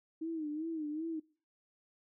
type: tone with vibrato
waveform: sine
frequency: 313.1 Hz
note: D#4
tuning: 11 cents sharp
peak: -35 dBFS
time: 0.21-1.2 s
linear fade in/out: 10 ms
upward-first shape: sine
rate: 2.6 Hz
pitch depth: 96 cents each way
effects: noise-tail reverb RT60 0.4 s tail -22 dB re dry